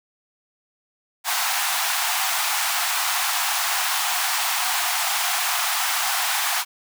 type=high-pass noise; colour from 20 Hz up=pink; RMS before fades=-23 dBFS; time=1.24-6.65 s; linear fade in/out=50 ms; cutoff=700 Hz; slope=96 dB/octave; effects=none